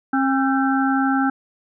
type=harmonic tone with a mistuned harmonic; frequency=268.8 Hz; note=C4; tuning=47 cents sharp; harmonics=1 / 3 / 5 / 6; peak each=-18 / -23 / -25 / -26 dBFS; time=0.13-1.3 s; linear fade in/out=5 ms; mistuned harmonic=6; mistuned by=-67 cents; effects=none